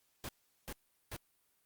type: noise bursts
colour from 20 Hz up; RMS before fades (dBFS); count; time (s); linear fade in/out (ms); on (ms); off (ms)
pink; -43; 3; 0.24-1.164; 0; 48; 390
effects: white hiss -75 dBFS RMS until 1.65 s + Opus 48 kbps